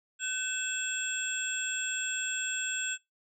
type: tone cluster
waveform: sine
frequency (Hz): 1526 / 2636 / 3367 / 7570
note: G6 / E7 / G#7 / A#8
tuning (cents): -47 / -1 / +23 / +26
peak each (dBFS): -36 / -37 / -38 / -34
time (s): 0.19-2.98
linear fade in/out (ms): 50
effects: noise-tail reverb RT60 0.2 s tail -23 dB re dry